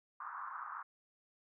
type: band-pass noise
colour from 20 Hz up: pink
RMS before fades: -45 dBFS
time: 0.2-0.83 s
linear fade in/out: 5 ms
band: 1000 to 1400 Hz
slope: 48 dB/octave
effects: none